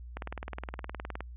click train, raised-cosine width 0.5 ms, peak -22 dBFS, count 21, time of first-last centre 0.17-1.206 s, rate 19.3 Hz, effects added 60 Hz sine -42 dBFS peak until 1.36 s + resampled to 8000 Hz

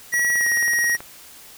square tone with pitch glide, 1922 to 1891.2 Hz, B6 to A#6, -48 to +24 cents, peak -18 dBFS, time 0.12-0.97 s, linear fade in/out 20 ms, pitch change -28 cents, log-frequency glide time 0.35-0.46 s
click train, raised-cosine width 0.5 ms, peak -20 dBFS, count 17, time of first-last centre 0.14-1.005 s, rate 18.5 Hz
effects white hiss -44 dBFS RMS until 1.57 s

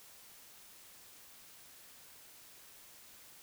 silence, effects white hiss -57 dBFS RMS until 3.42 s

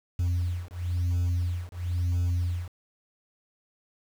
sine beating tone pair, 87.4 / 88.39 Hz, F2 / F2, +2 / +21 cents, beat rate 0.99 Hz, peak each -26 / -26 dBFS, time 0.19-2.68 s, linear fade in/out 5 ms, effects tanh soft clip ceiling -22 dBFS + 8-bit

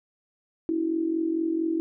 sine tone with amplitude modulation, 326.7 Hz, E4, 15 cents flat, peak -20 dBFS, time 0.69-1.8 s, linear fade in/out 0 ms, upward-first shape sine, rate 44.4 Hz, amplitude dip 70%, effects none

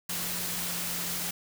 sine tone in noise, 174.61 Hz, F3, in tune, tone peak -42 dBFS, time 0.09-1.31 s, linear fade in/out 5 ms, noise white, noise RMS -33 dBFS, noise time 0.09-1.31 s, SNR -12 dB, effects none

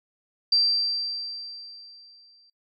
sine tone with exponential decay, 4699 Hz, D8, in tune, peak -16 dBFS, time 0.52-2.5 s, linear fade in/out 5 ms, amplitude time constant 430 ms, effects noise-tail reverb RT60 0.1 s tail -19 dB re dry

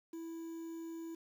triangle tone with quantisation, 329.6 Hz, E4, in tune, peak -40 dBFS, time 0.13-1.15 s, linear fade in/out 5 ms, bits 10, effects none

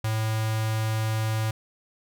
square tone with notch filter, 110 Hz, A2, in tune, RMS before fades -26 dBFS, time 0.04-1.51 s, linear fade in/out 5 ms, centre 260 Hz, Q 0.67, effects none

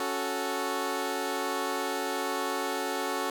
15% pulse chord, F# minor, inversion second, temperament equal, 277.2 / 370 / 440 Hz, C#4 / F#4 / A4, 0 / 0 / 0 cents, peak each -28 / -27 / -27 dBFS, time 0-3.3 s, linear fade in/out 2 ms, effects none

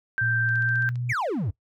sine tone, 1568 Hz, G6, in tune, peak -22 dBFS, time 0.18-0.89 s, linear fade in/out 0 ms
sine tone with pitch glide, 116.54 to 122.33 Hz, A#2 to B2, 0 to -16 cents, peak -26 dBFS, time 0.21-1.13 s, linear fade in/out 10 ms, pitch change +84 cents, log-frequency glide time 0.52-0.91 s
click train, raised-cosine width 0.2 ms, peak -31 dBFS, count 8, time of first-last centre 0.49-0.957 s, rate 15 Hz
triangle exponential sweep, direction down, 2464 to 82.41 Hz, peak -22 dBFS, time 1.09-1.51 s, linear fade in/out 10 ms
effects noise-tail reverb RT60 0.1 s tail -18 dB re dry

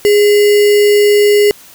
sine tone with sample-and-hold, 413.5 Hz, G#4, 8 cents flat, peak -5 dBFS, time 0.05-1.51 s, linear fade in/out 0 ms, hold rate 2450 Hz, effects white hiss -39 dBFS RMS until 1.74 s

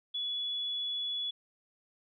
sine tone, 3407 Hz, G#7, 44 cents sharp, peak -32 dBFS, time 0.14-1.31 s, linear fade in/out 10 ms, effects none

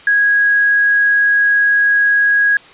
sine tone, 1653 Hz, G#6, 9 cents flat, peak -9 dBFS, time 0.07-2.57 s, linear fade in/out 2 ms, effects white hiss -40 dBFS RMS until 2.73 s + resampled to 8000 Hz

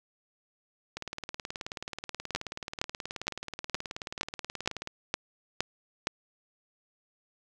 two click trains, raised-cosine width 0.2 ms, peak -10 / -19 dBFS, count 9 / 74, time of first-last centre 2.35-6.071 / 0.97-4.874 s, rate 2.15 / 18.7 Hz, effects none

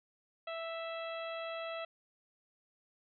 harmonic tone, 659.3 Hz, E5, in tune, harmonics 1 / 2 / 3 / 4 / 5 / 6, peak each -40 / -45 / -50 / -48 / -51 / -55 dBFS, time 0.47-1.85 s, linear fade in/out 5 ms, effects none

